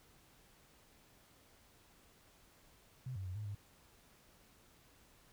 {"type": "tone with pitch steps", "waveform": "sine", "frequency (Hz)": [128.5, 95.4, 91.5, 105.9, 101.7], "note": ["C3", "G2", "F#2", "G#2", "G#2"], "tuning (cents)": [-31, -47, -19, 34, -36], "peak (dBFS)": -40, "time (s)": [3.06, 3.55], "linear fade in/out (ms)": 5, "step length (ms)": 98, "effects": ["pink hiss -66 dBFS RMS until 5.32 s"]}